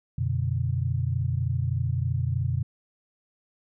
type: tone cluster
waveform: sine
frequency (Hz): 90.2 / 122.7 / 146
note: F#2 / B2 / D3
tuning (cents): -44 / -11 / -10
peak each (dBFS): -28 / -26 / -31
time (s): 0.18-2.63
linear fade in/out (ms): 5
effects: none